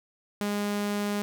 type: tone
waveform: sawtooth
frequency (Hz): 205.3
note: G#3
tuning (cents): -20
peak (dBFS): -23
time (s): 0.41-1.22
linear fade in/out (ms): 0
effects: none